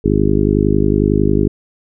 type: harmonic tone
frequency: 51 Hz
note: G#1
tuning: 31 cents flat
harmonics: 1 / 2 / 3 / 4 / 5 / 6 / 7 / 8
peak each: -19 / -19 / -19 / -19 / -19 / -19 / -19 / -19 dBFS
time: 0.04-1.48 s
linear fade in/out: 10 ms
effects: none